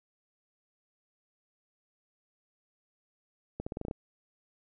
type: accelerating click train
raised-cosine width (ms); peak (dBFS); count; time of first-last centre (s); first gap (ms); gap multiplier
2; -22; 8; 3.6-3.911; 65; 0.87
effects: none